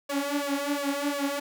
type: tone with flanger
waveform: sawtooth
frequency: 284.1 Hz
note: C#4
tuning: 43 cents sharp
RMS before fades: -29 dBFS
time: 0.09-1.4 s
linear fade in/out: 10 ms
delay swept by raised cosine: 1.7 to 5.5 ms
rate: 2.8 Hz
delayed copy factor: +0.8
effects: 8-bit